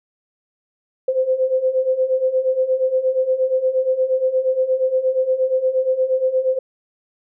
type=beating tone pair; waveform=sine; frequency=513 / 521.5 Hz; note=C5 / C5; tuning=-34 / -6 cents; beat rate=8.5 Hz; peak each=-21 / -17 dBFS; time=1.08-6.59 s; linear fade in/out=5 ms; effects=none